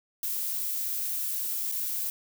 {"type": "noise with dropouts", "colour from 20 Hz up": "violet", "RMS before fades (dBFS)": -31, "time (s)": [0.23, 2.1], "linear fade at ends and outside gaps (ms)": 1, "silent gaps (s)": [1.716, 1.722], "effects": []}